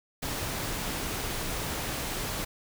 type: noise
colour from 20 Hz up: pink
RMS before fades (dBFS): -33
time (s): 0.22-2.45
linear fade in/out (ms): 10
effects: none